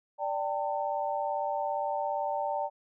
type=chord; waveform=sine; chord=D suspended fourth; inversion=none; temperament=equal with one note detuned; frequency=587.3 / 784 / 901.6 Hz; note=D5 / G5 / A5; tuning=0 / 0 / +42 cents; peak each=-33 dBFS; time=0.18-2.7 s; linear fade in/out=50 ms; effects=none